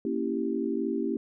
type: chord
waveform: sine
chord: A# diminished seventh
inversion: none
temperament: equal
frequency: 233.1 / 277.2 / 329.6 / 392 Hz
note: A#3 / C#4 / E4 / G4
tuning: 0 / 0 / 0 / 0 cents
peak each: -32 dBFS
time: 0.05-1.17 s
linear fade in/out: 2 ms
effects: none